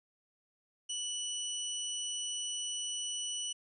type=tone; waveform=20% pulse; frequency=2959 Hz; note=F#7; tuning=1 cent flat; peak=-30 dBFS; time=0.89-3.53 s; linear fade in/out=10 ms; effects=resampled to 24000 Hz